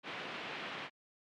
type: band-pass noise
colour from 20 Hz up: white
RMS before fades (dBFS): -43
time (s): 0.03-0.9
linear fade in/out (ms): 50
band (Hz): 140 to 3000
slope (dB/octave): 24
effects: MP3 96 kbps